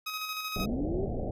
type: tone with tremolo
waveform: 15% pulse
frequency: 1264 Hz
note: D#6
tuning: 27 cents sharp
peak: -26 dBFS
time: 0.06-0.66 s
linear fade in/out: 10 ms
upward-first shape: square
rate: 13 Hz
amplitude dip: 35%
type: low-pass noise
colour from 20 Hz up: pink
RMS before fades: -33 dBFS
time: 0.56-1.31 s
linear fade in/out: 2 ms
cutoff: 750 Hz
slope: 96 dB/octave
type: linear sweep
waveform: sine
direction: up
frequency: 174.61 to 408 Hz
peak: -31 dBFS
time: 0.59-1.06 s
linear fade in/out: 2 ms
effects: none